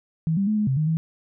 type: tone with pitch steps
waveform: sine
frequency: 161.2 / 197.1 / 213.9 / 210.8 / 132.7 / 154.5 / 161.2 Hz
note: E3 / G3 / A3 / G#3 / C3 / D#3 / E3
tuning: -38 / +10 / -49 / +26 / +25 / -12 / -38 cents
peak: -19 dBFS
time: 0.27-0.97 s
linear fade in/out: 0 ms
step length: 100 ms
effects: none